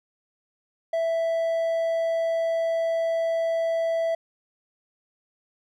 triangle tone, 660 Hz, E5, 2 cents sharp, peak -20 dBFS, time 0.93-4.15 s, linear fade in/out 5 ms, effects none

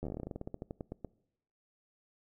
slowing click train, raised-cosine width 2 ms, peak -26 dBFS, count 22, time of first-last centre 0.03-1.047 s, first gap 11 ms, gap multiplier 1.13, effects noise-tail reverb RT60 0.8 s tail -23 dB re dry

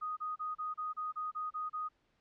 sine tone bursts, 1244.5 Hz, D#6, in tune, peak -35 dBFS, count 10, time 0.01-1.889 s, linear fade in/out 20 ms, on 160 ms, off 31 ms, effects pink hiss -75 dBFS RMS until 2.2 s + low-pass 4000 Hz 12 dB/octave

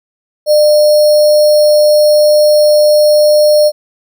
sine tone with sample-and-hold, 601 Hz, D5, 40 cents sharp, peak -4 dBFS, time 0.46-3.72 s, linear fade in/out 50 ms, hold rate 4900 Hz, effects none

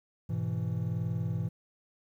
triangle chord, E major, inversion first, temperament just, 103.01 / 123.61 / 164.81 Hz, G#2 / B2 / E3, -14 / +2 / 0 cents, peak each -32 dBFS, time 0.29-1.49 s, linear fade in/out 10 ms, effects 11-bit

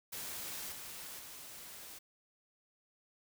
white noise with level steps, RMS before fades -43 / -47 / -50 dBFS, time 0.12-1.99 s, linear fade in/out 10 ms, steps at 0.72 / 1.19 s, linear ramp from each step 2 ms, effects none

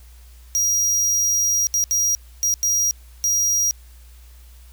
45% pulse tone bursts at uneven times, 5730 Hz, F8, 44 cents sharp, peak -17 dBFS, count 6, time 0.55-1.67 / 1.74-1.84 / 1.91-2.15 / 2.43-2.54 / 2.63-2.91 / 3.24-3.71 s, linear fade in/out 0 ms, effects added 60 Hz sine -42 dBFS peak until 4.72 s + white hiss -54 dBFS RMS until 4.72 s

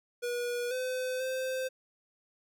square tone with pitch steps, 483.6 / 510 / 519 Hz, B4 / C5 / C5, -36 / -44 / -14 cents, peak -32 dBFS, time 0.22-1.69 s, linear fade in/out 20 ms, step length 490 ms, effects none

